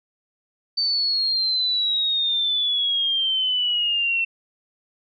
sine exponential sweep, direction down, 4582 to 2694 Hz, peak -19 dBFS, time 0.77-4.25 s, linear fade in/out 10 ms, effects none

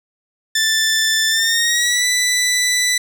15% pulse tone with pitch glide, 1766 to 1982.3 Hz, A6 to B6, +6 to +6 cents, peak -8 dBFS, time 0.55-2.98 s, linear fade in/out 5 ms, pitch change +200 cents, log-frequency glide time 1.28-2.06 s, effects none

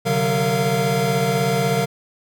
square tone cluster, 132.2 / 148.3 / 187.2 / 459.3 / 694 Hz, C3 / D3 / F#3 / A#4 / F5, +18 / +17 / +20 / -26 / -11 cents, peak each -25 / -26 / -25 / -23 / -25 dBFS, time 0.05-1.86 s, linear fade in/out 20 ms, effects none

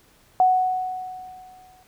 sine tone with exponential decay, 741 Hz, F#5, 2 cents sharp, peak -12 dBFS, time 0.4-1.83 s, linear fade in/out 1 ms, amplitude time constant 310 ms, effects pink hiss -57 dBFS RMS until 1.87 s

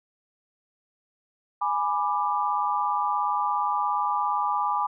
sine chord, G# diminished, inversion none, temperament equal with one note detuned, 830.6 / 987.8 / 1182.1 Hz, G#5 / B5 / D6, 0 / 0 / +11 cents, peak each -27 dBFS, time 1.61-4.87 s, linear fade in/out 10 ms, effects none

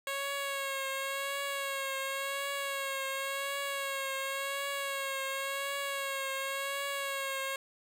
10% pulse tone with vibrato, 549 Hz, C#5, 17 cents flat, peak -25 dBFS, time 0.07-7.56 s, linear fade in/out 2 ms, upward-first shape triangle, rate 0.92 Hz, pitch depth 38 cents each way, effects none

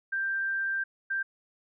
sine tone bursts at uneven times, 1577 Hz, G6, 10 cents sharp, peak -27 dBFS, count 2, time 0.12-0.84 / 1.1-1.23 s, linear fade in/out 10 ms, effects none

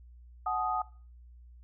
sine chord, D# diminished, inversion first, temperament equal with one note detuned, 740 / 860.9 / 1244.5 Hz, F#5 / A5 / D#6, 0 / -38 / 0 cents, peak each -32 / -35 / -32 dBFS, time 0.46-0.82 s, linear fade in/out 5 ms, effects noise-tail reverb RT60 0.4 s tail -21 dB re dry + added 60 Hz sine -50 dBFS peak until 1.63 s

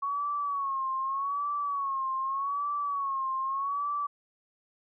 sine tone with vibrato, 1108.7 Hz, C#6, in tune, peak -28 dBFS, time 0.02-4.07 s, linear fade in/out 10 ms, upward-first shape sine, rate 0.83 Hz, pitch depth 82 cents each way, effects none

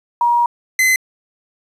sine / 45% pulse tone pair in turn, 952 / 2043 Hz, A#5 / C7, +36 / -42 cents, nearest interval octave + minor second, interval 1322 cents, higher second, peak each -11 dBFS, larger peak neither, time 0.21-0.46 / 0.79-0.96 s, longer first, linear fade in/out 2 ms, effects resampled to 32000 Hz + 8-bit

